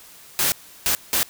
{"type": "noise bursts at uneven times", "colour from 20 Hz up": "white", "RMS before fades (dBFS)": -20, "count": 3, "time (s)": [[0.39, 0.52], [0.86, 0.95], [1.13, 1.23]], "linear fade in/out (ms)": 0, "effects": ["white hiss -46 dBFS RMS until 1.29 s"]}